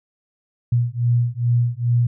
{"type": "beating tone pair", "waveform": "sine", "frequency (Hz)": [118.8, 121.2], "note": ["A#2", "B2"], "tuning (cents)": [33, -32], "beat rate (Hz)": 2.4, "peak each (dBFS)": -19, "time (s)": [0.72, 2.07], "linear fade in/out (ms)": 5, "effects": []}